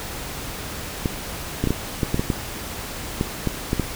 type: clicks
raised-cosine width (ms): 3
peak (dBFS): -7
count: 12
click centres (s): 1.058 / 1.64 / 1.673 / 1.706 / 2.032 / 2.144 / 2.195 / 2.302 / 3.211 / 3.473 / 3.731 / 3.797
effects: pink hiss -32 dBFS RMS until 3.95 s